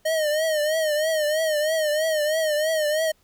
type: tone with vibrato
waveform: square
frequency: 619 Hz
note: D#5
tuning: 9 cents flat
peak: -21 dBFS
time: 0.05-3.12 s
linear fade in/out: 10 ms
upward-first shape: triangle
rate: 3.1 Hz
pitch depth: 92 cents each way
effects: pink hiss -63 dBFS RMS until 3.23 s